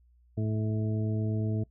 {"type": "harmonic tone", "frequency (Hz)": 108.4, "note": "A2", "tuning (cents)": -25, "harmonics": [1, 2, 3, 4, 6], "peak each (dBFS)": [-28, -34, -38, -40, -44], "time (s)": [0.37, 1.64], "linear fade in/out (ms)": 10, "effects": ["noise-tail reverb RT60 0.1 s tail -22 dB re dry", "added 60 Hz sine -59 dBFS peak until 1.7 s"]}